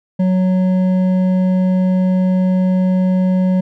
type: tone with hard clipping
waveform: sine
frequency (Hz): 185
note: F#3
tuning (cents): 0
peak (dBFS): -13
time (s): 0.19-3.61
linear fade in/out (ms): 10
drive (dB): 7
effects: none